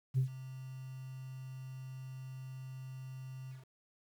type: tone with ADSR envelope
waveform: sine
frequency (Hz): 130.81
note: C3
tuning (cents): 0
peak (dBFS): -24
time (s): 0.14-3.66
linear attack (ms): 40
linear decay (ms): 100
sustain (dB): -19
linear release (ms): 150
effects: tanh soft clip ceiling -24 dBFS + 10-bit